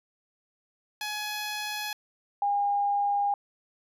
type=tone pair in turn; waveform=10% pulse / sine; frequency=842 / 810.2 Hz; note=G#5 / G#5; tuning=+24 / -43 cents; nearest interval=minor second; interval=67 cents; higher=first; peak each=-23 dBFS; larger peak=neither; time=1.01-1.93 / 2.42-3.34 s; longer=neither; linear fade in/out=2 ms; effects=resampled to 32000 Hz